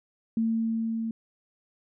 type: tone with level ramp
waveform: sine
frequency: 225.7 Hz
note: A3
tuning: 44 cents sharp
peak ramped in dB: -22 to -28 dBFS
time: 0.37-1.11 s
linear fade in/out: 2 ms
effects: none